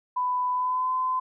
sine tone with pitch glide, 997 to 1023.3 Hz, B5 to C6, +16 to -39 cents, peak -23 dBFS, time 0.16-1.2 s, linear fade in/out 10 ms, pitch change +45 cents, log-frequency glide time 0.52-0.93 s, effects none

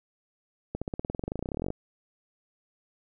accelerating click train, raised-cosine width 2 ms, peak -18 dBFS, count 26, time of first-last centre 0.75-1.704 s, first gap 66 ms, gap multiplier 0.95, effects none

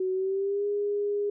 sine tone with pitch glide, 373.4 to 409.6 Hz, F#4 to G#4, +16 to -24 cents, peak -25 dBFS, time 0-1.3 s, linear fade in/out 5 ms, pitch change +160 cents, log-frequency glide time 0.12-0.66 s, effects none

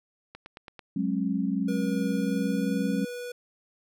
click train, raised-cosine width 0.3 ms, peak -26 dBFS, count 5, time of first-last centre 0.35-0.792 s, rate 9.04 Hz
sine chord, F# suspended second, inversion none, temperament equal with one note detuned, 185 / 207.7 / 270.5 Hz, F#3 / G#3 / C#4, 0 / 0 / -42 cents, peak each -29 dBFS, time 0.96-3.05 s, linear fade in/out 5 ms
square tone with pitch glide, 480.4 to 488.5 Hz, B4 to B4, -48 to -19 cents, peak -35 dBFS, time 1.68-3.32 s, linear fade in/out 5 ms, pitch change +29 cents, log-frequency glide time 2.14-3.06 s
effects none

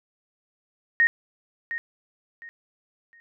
sine tone with echo, 1859 Hz, A#6, 5 cents flat, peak -15 dBFS, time 1-1.07 s, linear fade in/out 0 ms, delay 710 ms, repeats 3, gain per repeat -12 dB, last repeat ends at 3.2 s, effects none

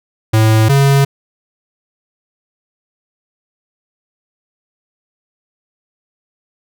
square tone pair in turn, 110 / 138.59 Hz, A2 / C#3, 0 / 0 cents, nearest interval major third, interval 400 cents, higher second, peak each -8 dBFS, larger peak neither, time 0.33-0.69 / 0.69-1.05 s, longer neither, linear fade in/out 10 ms, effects none

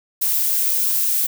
violet noise, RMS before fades -19 dBFS, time 0.21-1.27 s, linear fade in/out 10 ms, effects none

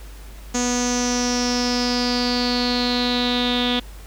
sawtooth tone with low-pass filter sweep, 245.2 Hz, B3, 12 cents flat, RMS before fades -21 dBFS, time 0.54-3.8 s, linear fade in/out 10 ms, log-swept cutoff 6600 to 3500 Hz, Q 9.1, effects added 50 Hz sine -36 dBFS peak until 4.06 s + pink hiss -46 dBFS RMS until 4.06 s

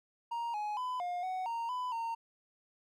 triangle tone with pitch steps, 936 / 839 / 1005 / 711 / 745 / 926 / 1000 / 918 Hz, A#5 / G#5 / B5 / F5 / F#5 / A#5 / B5 / A#5, +7 / +17 / +30 / +31 / +12 / -12 / +21 / -27 cents, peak -32 dBFS, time 0.31-2.15 s, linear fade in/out 10 ms, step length 230 ms, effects none

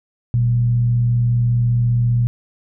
sine tone with frequency modulation, 119.9 Hz, A#2, 49 cents sharp, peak -13 dBFS, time 0.34-2.27 s, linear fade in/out 0 ms, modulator 74.9 Hz, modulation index 0.26, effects none

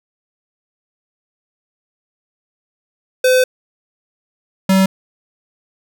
square tone pair in turn, 510 / 191.03 Hz, C5 / G3, -44 / -44 cents, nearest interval octave + perfect fourth, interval 1700 cents, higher first, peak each -10 dBFS, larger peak neither, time 3.24-3.44 / 4.69-4.86 s, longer first, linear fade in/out 5 ms, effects none

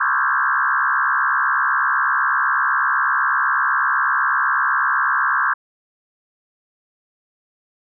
sine tone with frequency modulation, 1344 Hz, E6, 33 cents sharp, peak -15 dBFS, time 0-5.54 s, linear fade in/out 10 ms, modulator 68 Hz, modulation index 4.8, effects none

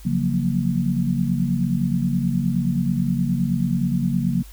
sine chord, Gb major seventh, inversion second, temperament equal with one note detuned, 138.59 / 175.52 / 185 / 233.1 Hz, Db3 / F3 / Gb3 / Bb3, 0 / +9 / 0 / 0 cents, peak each -24 dBFS, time 0.05-4.43 s, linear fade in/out 10 ms, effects added 50 Hz sine -39 dBFS peak until 4.52 s + white hiss -49 dBFS RMS until 4.52 s

